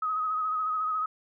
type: tone with vibrato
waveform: sine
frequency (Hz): 1265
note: D#6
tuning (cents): +28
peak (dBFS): -26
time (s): 0.02-1.06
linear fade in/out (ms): 5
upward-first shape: sine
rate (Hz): 14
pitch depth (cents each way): 32
effects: none